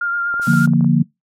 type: tone with vibrato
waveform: sine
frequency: 1400 Hz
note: F6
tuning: 4 cents sharp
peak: -17 dBFS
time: 0.01-0.66 s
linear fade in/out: 5 ms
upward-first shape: triangle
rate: 8.3 Hz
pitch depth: 24 cents each way
type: clicks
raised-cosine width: 1 ms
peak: -21 dBFS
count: 8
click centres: 0.341 / 0.397 / 0.473 / 0.535 / 0.675 / 0.735 / 0.809 / 0.845 s
type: noise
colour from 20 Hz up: blue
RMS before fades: -30 dBFS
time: 0.41-0.67 s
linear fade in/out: 20 ms
type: chord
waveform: sine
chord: Bb major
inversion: first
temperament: equal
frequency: 146.83 / 174.61 / 233.1 Hz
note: D3 / F3 / Bb3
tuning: 0 / 0 / 0 cents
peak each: -15 dBFS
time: 0.47-1.03 s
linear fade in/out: 10 ms
effects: noise-tail reverb RT60 0.2 s tail -25 dB re dry + low-pass 10000 Hz 12 dB/octave